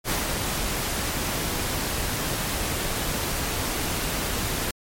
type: noise with ADSR envelope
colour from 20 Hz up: pink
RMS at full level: -24 dBFS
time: 0.04-4.71 s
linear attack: 60 ms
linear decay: 160 ms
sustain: -3 dB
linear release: 4 ms
effects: MP3 64 kbps